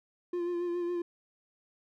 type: tone with vibrato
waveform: triangle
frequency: 349.2 Hz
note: F4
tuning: in tune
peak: -28 dBFS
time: 0.33-1.02 s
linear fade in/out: 5 ms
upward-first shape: sine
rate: 7.2 Hz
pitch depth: 27 cents each way
effects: none